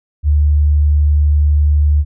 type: tone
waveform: sine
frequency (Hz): 74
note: D2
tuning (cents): +14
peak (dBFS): -8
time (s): 0.23-2.05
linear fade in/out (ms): 50
effects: none